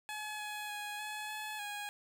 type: tone with pitch steps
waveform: 15% pulse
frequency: 850 / 842 / 832 / 849 / 855 / 825 Hz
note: G#5 / G#5 / G#5 / G#5 / A5 / G#5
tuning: +40 / +24 / +3 / +38 / -50 / -12 cents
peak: -33 dBFS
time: 0.09-1.89 s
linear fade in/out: 0 ms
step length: 300 ms
effects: none